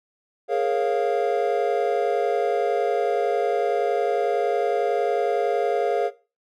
triangle chord, Bb minor seventh, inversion third, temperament equal with one note detuned, 415.3 / 466.2 / 546.4 / 698.5 Hz, Ab4 / Bb4 / Db5 / F5, 0 / 0 / -25 / 0 cents, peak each -23 dBFS, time 0.48-6.11 s, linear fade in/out 50 ms, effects noise-tail reverb RT60 0.3 s tail -17 dB re dry

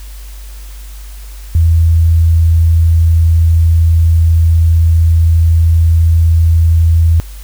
sine tone, 82.41 Hz, E2, in tune, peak -5 dBFS, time 1.55-7.2 s, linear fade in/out 0 ms, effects added 50 Hz sine -26 dBFS peak until 7.43 s + white hiss -39 dBFS RMS until 7.43 s

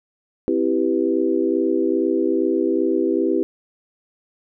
sine chord, C major seventh, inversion none, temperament equal, 261.6 / 329.6 / 392 / 493.9 Hz, C4 / E4 / G4 / B4, 0 / 0 / 0 / 0 cents, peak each -24 / -20 / -21 / -26 dBFS, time 0.48-3.43 s, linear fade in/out 0 ms, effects none

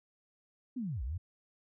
sine linear two-way sweep, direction down then up, 268 to 53.1 to 96.2 Hz, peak -34 dBFS, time 0.76-1.18 s, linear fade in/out 10 ms, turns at 1.03 s, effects none

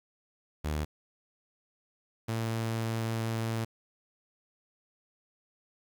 sawtooth tone pair in turn, 75.8 / 113.18 Hz, D#2 / A2, -45 / +49 cents, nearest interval perfect fifth, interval 694 cents, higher second, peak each -26 dBFS, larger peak neither, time 0.64-0.85 / 2.28-3.65 s, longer second, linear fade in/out 10 ms, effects 10-bit

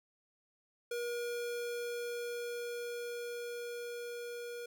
square tone with level ramp, 478 Hz, A#4, 43 cents sharp, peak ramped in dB -36 to -42 dBFS, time 0.91-4.66 s, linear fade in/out 5 ms, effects none

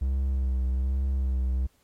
triangle tone with vibrato, 65.41 Hz, C2, in tune, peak -21 dBFS, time 0.01-1.67 s, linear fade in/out 10 ms, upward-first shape sine, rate 1.2 Hz, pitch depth 43 cents each way, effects pink hiss -66 dBFS RMS until 1.83 s + MP3 64 kbps

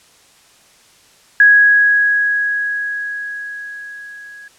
sine tone with level ramp, 1661.2 Hz, G#6, in tune, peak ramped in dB -4 to -34 dBFS, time 1.4-4.48 s, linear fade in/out 2 ms, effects white hiss -49 dBFS RMS until 4.58 s + low-pass 9000 Hz 12 dB/octave

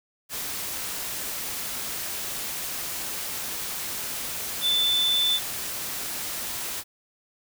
sine tone in noise, 3520 Hz, A7, in tune, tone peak -20 dBFS, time 4.61-5.4 s, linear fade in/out 50 ms, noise white, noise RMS -32 dBFS, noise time 0.29-6.84 s, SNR +9 dB, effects none

